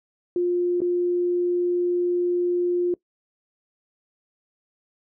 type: tone with dropouts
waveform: sine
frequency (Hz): 353.2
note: F4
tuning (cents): +20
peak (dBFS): -19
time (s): 0.36-2.94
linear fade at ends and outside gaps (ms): 2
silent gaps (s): 0.805-0.817
effects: noise-tail reverb RT60 0.1 s tail -21 dB re dry